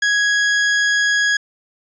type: tone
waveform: 40% pulse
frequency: 1661.2 Hz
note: G#6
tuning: in tune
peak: -13 dBFS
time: 0.02-1.37 s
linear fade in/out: 5 ms
effects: resampled to 16000 Hz